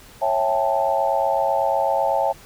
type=chord; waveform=sine; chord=A dominant seventh; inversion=first; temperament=just; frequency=550 / 660 / 792 / 880 Hz; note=C#5 / E5 / G5 / A5; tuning=-14 / +2 / +18 / 0 cents; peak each=-23 dBFS; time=0.21-2.33 s; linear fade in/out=20 ms; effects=pink hiss -46 dBFS RMS until 2.45 s